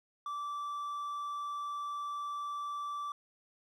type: tone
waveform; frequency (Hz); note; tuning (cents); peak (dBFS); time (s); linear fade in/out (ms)
triangle; 1164; D6; -16; -34; 0.26-3.12; 2
effects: none